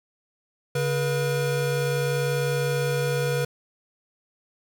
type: tone pair together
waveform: square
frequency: 140.8 / 483 Hz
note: C#3 / B4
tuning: +27 / -39 cents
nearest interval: octave + major sixth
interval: 2134 cents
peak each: -26 dBFS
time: 0.75-3.45 s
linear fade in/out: 5 ms
effects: none